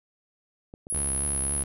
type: clicks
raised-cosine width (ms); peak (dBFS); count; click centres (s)
2; -29; 4; 0.739 / 0.869 / 0.926 / 0.973
type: tone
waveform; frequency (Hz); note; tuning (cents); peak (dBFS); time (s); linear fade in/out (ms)
sine; 10720; E9; +28; -26; 0.9-1.63; 0
type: tone with vibrato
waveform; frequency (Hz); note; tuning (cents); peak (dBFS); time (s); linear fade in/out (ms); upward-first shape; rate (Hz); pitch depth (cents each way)
sawtooth; 69.3; C#2; 0; -28; 0.94-1.64; 5; triangle; 3.8; 80
effects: none